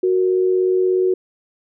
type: tone pair together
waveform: sine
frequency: 369.4 / 466.2 Hz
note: F#4 / A#4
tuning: -3 / 0 cents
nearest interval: major third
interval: 403 cents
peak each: -14 / -24 dBFS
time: 0.03-1.14 s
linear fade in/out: 5 ms
effects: none